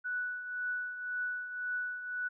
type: tone with tremolo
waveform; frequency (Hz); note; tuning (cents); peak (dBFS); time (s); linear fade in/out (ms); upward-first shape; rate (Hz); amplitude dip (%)
sine; 1480; F#6; 0; -31; 0.04-2.29; 20; triangle; 1.9; 65
effects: none